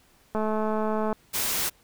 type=click train; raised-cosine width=1 ms; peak=-15 dBFS; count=169; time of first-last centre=0.35-1.128 s; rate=216 Hz
type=noise; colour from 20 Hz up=white; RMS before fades=-27 dBFS; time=1.33-1.7 s; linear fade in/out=20 ms
effects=pink hiss -60 dBFS RMS until 1.83 s